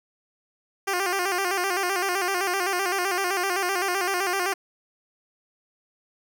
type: tone with vibrato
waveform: 10% pulse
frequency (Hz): 374.2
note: F#4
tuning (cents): +20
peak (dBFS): -15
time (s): 0.87-4.54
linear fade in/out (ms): 10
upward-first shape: square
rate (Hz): 7.8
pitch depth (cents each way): 84
effects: none